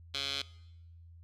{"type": "tone with band-pass filter", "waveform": "15% pulse", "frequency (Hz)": 138.59, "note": "C#3", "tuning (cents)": 0, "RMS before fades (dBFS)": -36, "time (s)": [0.14, 0.42], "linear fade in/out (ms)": 5, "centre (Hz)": 3700, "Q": 4.3, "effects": ["noise-tail reverb RT60 0.9 s tail -20 dB re dry", "added 84 Hz sine -51 dBFS peak until 1.23 s"]}